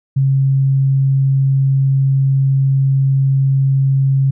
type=tone; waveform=sine; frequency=135.6 Hz; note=C#3; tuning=38 cents flat; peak=-10 dBFS; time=0.16-4.31 s; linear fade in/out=10 ms; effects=none